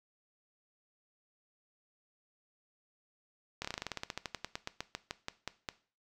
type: slowing click train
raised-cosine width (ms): 0.2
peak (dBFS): -19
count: 24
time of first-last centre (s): 3.62-5.688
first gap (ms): 26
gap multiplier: 1.1
effects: noise-tail reverb RT60 0.4 s tail -17 dB re dry

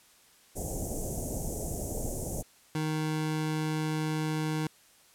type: band-stop noise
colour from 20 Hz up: pink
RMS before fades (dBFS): -34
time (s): 0.55-2.43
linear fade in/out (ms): 20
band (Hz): 740 to 6300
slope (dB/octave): 48
type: tone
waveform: 25% pulse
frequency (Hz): 155.56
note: D#3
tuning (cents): 0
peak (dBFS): -25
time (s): 2.75-4.67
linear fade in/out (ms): 2
effects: white hiss -60 dBFS RMS until 5.14 s + low-pass 12000 Hz 12 dB/octave

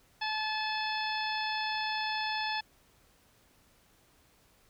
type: harmonic tone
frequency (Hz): 865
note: A5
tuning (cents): -30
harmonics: 1 / 2 / 3 / 4 / 5 / 6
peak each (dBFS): -34 / -37 / -39 / -40 / -41 / -42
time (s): 0.21-2.61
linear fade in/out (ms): 10
effects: pink hiss -65 dBFS RMS until 4.69 s

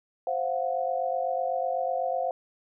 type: tone cluster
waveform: sine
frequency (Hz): 525 / 687 / 735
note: C5 / F5 / F#5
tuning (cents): +6 / -29 / -12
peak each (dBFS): -30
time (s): 0.27-2.31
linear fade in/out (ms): 2
effects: none

